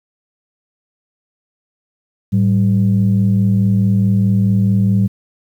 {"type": "tone pair together", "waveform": "sine", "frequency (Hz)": [108.32, 193], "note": ["A2", "G3"], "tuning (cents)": [-27, -27], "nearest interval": "minor seventh", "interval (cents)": 1000, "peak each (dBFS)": -12, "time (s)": [2.32, 5.08], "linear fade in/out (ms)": 20, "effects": ["tanh soft clip ceiling -5 dBFS", "8-bit"]}